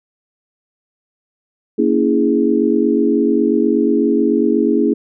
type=chord; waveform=sine; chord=A# half-diminished seventh; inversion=none; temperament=equal with one note detuned; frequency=233.1 / 281.9 / 329.6 / 415.3 Hz; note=A#3 / C#4 / E4 / G#4; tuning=0 / +29 / 0 / 0 cents; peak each=-17 dBFS; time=1.78-4.94 s; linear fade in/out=10 ms; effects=none